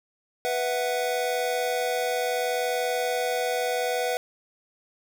square chord, B suspended fourth, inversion none, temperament equal, 493.9 / 659.3 / 740 Hz, B4 / E5 / F#5, 0 / 0 / 0 cents, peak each -28 / -32 / -30 dBFS, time 0.45-4.17 s, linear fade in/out 0 ms, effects 8-bit

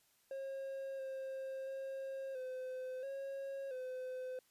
triangle tone with pitch steps, 540 / 532 / 537 / 513 / 546 / 511 Hz, C#5 / C5 / C5 / C5 / C#5 / C5, -45 / +29 / +45 / -34 / -26 / -41 cents, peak -39 dBFS, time 0.31-4.39 s, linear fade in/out 2 ms, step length 680 ms, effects white hiss -73 dBFS RMS until 4.5 s + resampled to 32000 Hz

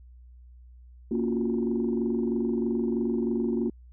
sine chord, Gb major seventh, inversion first, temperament just, 231.2 / 277.5 / 346.9 / 370 Hz, Bb3 / Db4 / F4 / Gb4, -14 / +2 / -12 / 0 cents, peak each -26 / -32 / -30 / -31 dBFS, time 1.11-3.7 s, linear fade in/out 5 ms, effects tanh soft clip ceiling -17 dBFS + added 61 Hz sine -47 dBFS peak until 3.92 s

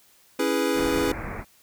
square chord, C# minor seventh, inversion none, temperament equal, 277.2 / 329.6 / 415.3 / 493.9 Hz, C#4 / E4 / G#4 / B4, 0 / 0 / 0 / 0 cents, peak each -28 dBFS, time 0.39-1.12 s, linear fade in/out 5 ms
pink low-pass noise, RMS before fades -33 dBFS, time 0.74-1.45 s, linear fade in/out 50 ms, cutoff 2400 Hz, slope 96 dB/octave
effects white hiss -58 dBFS RMS until 1.62 s

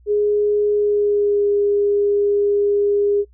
sine tone with pitch glide, 415.3 to 407.7 Hz, G#4 to G#4, 0 to -32 cents, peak -14 dBFS, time 0.06-3.25 s, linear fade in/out 50 ms, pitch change -32 cents, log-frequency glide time 0.73-1.48 s, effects noise-tail reverb RT60 0.1 s tail -24 dB re dry + added 60 Hz sine -47 dBFS peak until 3.33 s

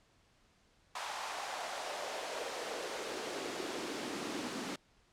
pink noise with high-pass filter sweep, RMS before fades -40 dBFS, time 0.95-4.76 s, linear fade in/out 5 ms, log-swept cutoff 900 to 230 Hz, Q 2.4, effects pink hiss -69 dBFS RMS until 5.12 s + low-pass 7000 Hz 12 dB/octave

